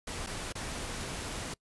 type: noise with dropouts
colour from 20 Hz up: pink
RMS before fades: -38 dBFS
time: 0.07-1.54 s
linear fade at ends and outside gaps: 5 ms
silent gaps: 0.264-0.27 / 0.525-0.552 s
effects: noise-tail reverb RT60 0.1 s tail -24 dB re dry + resampled to 24000 Hz